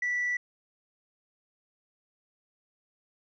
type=tone; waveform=sine; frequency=1962 Hz; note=B6; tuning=12 cents flat; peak=-25 dBFS; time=0.02-0.37 s; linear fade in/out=5 ms; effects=tanh soft clip ceiling -24 dBFS